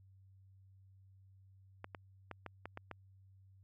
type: clicks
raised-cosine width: 0.5 ms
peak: -29 dBFS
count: 7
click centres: 1.844 / 1.948 / 2.313 / 2.463 / 2.656 / 2.774 / 2.913 s
effects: added 96 Hz sine -60 dBFS peak until 3.63 s